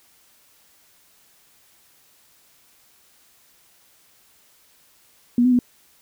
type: tone with pitch steps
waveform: sine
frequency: 241.4 / 252 / 245.6 Hz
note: B3 / B3 / B3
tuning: -39 / +35 / -9 cents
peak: -13 dBFS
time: 5.38-5.59 s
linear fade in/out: 2 ms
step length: 70 ms
effects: white hiss -57 dBFS RMS until 6.01 s